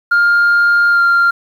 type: tone with pitch glide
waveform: sine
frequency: 1406 to 1390.7 Hz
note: F6 to F6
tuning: +11 to -8 cents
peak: -6 dBFS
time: 0.11-1.31 s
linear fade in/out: 10 ms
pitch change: -19 cents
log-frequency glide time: 0.9-1.01 s
effects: tanh soft clip ceiling -6 dBFS + 7-bit